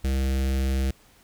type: tone with notch filter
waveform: square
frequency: 66.5 Hz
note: C2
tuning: 29 cents sharp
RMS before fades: -24 dBFS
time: 0.04-0.91 s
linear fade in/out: 5 ms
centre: 1000 Hz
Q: 1
effects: pink hiss -57 dBFS RMS until 1.23 s